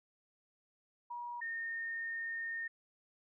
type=tone pair in turn; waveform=sine; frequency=959 / 1831.9 Hz; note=A#5 / A#6; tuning=+49 / -31 cents; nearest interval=major seventh; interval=1120 cents; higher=second; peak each=-40 / -37 dBFS; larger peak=second; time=1.1-1.41 / 1.41-2.68 s; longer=second; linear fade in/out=10 ms; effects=none